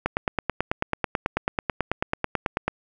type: click train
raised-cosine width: 0.5 ms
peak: -7 dBFS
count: 25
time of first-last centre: 0.06-2.68 s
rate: 9.16 Hz
effects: none